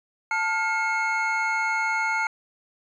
triangle tone cluster, 885 / 1412 / 2172 Hz, A5 / F6 / C#7, +10 / +19 / -36 cents, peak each -25 dBFS, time 0.31-2.27 s, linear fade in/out 2 ms, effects resampled to 22050 Hz

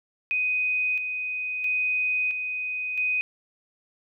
sine tone with tremolo, 2500 Hz, D#7, 8 cents sharp, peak -22 dBFS, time 0.31-3.21 s, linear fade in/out 0 ms, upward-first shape square, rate 0.75 Hz, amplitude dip 45%, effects none

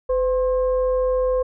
sine tone with frequency modulation, 509 Hz, C5, 48 cents flat, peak -17 dBFS, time 0.09-1.43 s, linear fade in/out 10 ms, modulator 556 Hz, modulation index 0.42, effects none

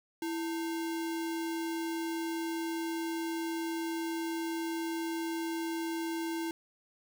sine tone with sample-and-hold, 330.1 Hz, E4, 2 cents sharp, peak -32 dBFS, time 0.22-6.51 s, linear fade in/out 2 ms, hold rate 1225 Hz, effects none

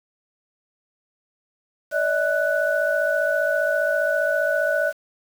sine tone cluster, 582 / 637 / 1483 Hz, D5 / D#5 / F#6, -16 / +41 / +4 cents, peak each -23 dBFS, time 1.91-4.93 s, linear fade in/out 50 ms, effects 7-bit

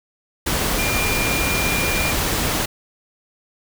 sine tone in noise, 2399 Hz, D7, 36 cents sharp, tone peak -23 dBFS, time 0.78-2.12 s, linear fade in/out 10 ms, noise pink, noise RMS -21 dBFS, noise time 0.46-2.66 s, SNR -5 dB, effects none

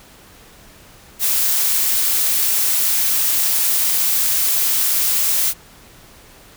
blue noise, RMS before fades -17 dBFS, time 1.19-5.54 s, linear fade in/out 50 ms, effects pink hiss -45 dBFS RMS until 6.56 s

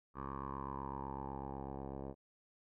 10% pulse tone with low-pass filter sweep, 68 Hz, C#2, 33 cents flat, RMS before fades -44 dBFS, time 0.14-2.15 s, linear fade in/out 50 ms, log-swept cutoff 1200 to 660 Hz, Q 6.4, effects none

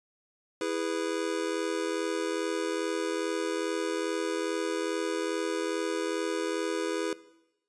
square chord, E major, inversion none, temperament just, 329.6 / 412 / 494.4 Hz, E4 / G#4 / B4, 0 / -14 / +2 cents, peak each -34 dBFS, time 0.61-7.13 s, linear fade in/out 2 ms, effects noise-tail reverb RT60 0.9 s tail -18 dB re dry + resampled to 22050 Hz

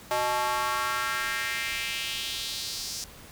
square tone with high-pass filter sweep, 123.47 Hz, B2, in tune, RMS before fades -30 dBFS, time 0.11-3.04 s, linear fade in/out 0 ms, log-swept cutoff 710 to 5600 Hz, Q 2.5, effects pink hiss -48 dBFS RMS until 3.31 s

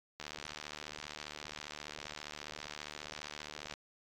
click train, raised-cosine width 0.2 ms, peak -25 dBFS, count 266, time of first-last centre 0.2-3.738 s, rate 74.9 Hz, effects AAC 64 kbps

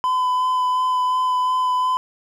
triangle tone with vibrato, 1010 Hz, B5, 39 cents sharp, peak -15 dBFS, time 0.04-1.97 s, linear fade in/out 0 ms, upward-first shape sine, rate 2.8 Hz, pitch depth 12 cents each way, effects none

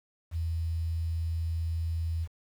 sine tone, 82.41 Hz, E2, in tune, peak -28 dBFS, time 0.31-2.28 s, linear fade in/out 50 ms, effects 9-bit

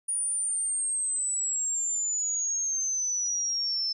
sine exponential sweep, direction down, 9600 to 5274 Hz, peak -26 dBFS, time 0.08-3.93 s, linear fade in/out 10 ms, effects none

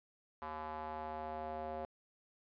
square tone with band-pass filter sweep, 77.78 Hz, D#2, in tune, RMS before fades -43 dBFS, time 0.42-1.85 s, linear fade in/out 0 ms, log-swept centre 980 to 640 Hz, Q 3.2, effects resampled to 11025 Hz

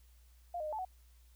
sine tone with pitch steps, 699 / 616 / 610 / 869 / 745 Hz, F5 / D#5 / D#5 / A5 / F#5, +1 / -17 / -34 / -22 / +12 cents, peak -36 dBFS, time 0.54-0.85 s, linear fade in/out 5 ms, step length 62 ms, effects added 60 Hz sine -59 dBFS peak until 1.35 s + white hiss -71 dBFS RMS until 1.35 s

